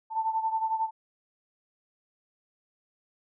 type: beating tone pair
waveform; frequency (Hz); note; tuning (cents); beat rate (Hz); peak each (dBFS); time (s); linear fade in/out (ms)
sine; 886 / 897; A5 / A5; +12 / +33; 11; -27 / -32; 0.1-0.91; 50
effects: none